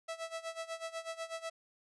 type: tone with tremolo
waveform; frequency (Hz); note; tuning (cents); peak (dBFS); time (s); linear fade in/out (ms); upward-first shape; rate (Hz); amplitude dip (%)
sawtooth; 656; E5; -9; -33; 0.08-1.5; 10; sine; 8.1; 85
effects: resampled to 22050 Hz